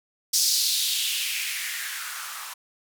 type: noise with band-pass filter sweep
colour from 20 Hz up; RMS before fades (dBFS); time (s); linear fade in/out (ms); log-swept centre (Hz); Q
violet; -27; 0.33-2.54; 10; 5400 to 1000; 3.1
effects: none